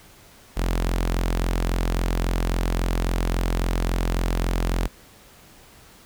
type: tone with notch filter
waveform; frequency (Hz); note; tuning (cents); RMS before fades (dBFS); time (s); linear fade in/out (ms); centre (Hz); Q
sawtooth; 43.65; F1; 0; -23; 0.56-4.88; 20; 110; 1.5
effects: pink hiss -50 dBFS RMS until 6.05 s